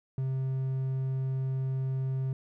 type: tone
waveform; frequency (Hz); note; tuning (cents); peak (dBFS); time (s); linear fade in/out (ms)
triangle; 132.3; C3; +20; -26; 0.18-2.33; 2
effects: none